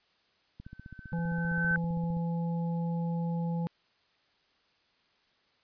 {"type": "click train", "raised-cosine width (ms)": 5, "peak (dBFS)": -32, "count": 25, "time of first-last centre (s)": [0.6, 2.169], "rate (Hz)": 15.3}
{"type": "tone with exponential growth", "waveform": "sine", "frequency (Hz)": 1533, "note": "G6", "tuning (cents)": -39, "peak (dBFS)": -24, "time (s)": [0.65, 1.76], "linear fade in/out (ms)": 1, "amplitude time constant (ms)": 240}
{"type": "harmonic tone", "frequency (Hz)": 168.6, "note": "E3", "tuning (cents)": 39, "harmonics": [1, 3, 5], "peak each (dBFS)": [-29, -42, -43], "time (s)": [1.13, 3.67], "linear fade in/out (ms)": 0}
{"effects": ["white hiss -69 dBFS RMS until 5.63 s", "resampled to 11025 Hz"]}